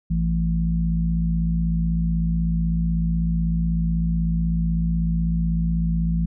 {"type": "harmonic tone", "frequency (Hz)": 56.1, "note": "A1", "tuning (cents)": 34, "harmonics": [1, 3, 4], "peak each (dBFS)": [-22, -21, -33], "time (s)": [0.1, 6.26], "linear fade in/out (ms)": 10, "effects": []}